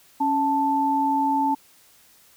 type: tone pair together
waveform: sine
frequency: 277.2 / 880.1 Hz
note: C#4 / A5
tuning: 0 / 0 cents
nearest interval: octave + minor sixth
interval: 2000 cents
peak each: -24 / -20 dBFS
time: 0.2-1.55 s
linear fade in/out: 10 ms
effects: white hiss -55 dBFS RMS until 2.36 s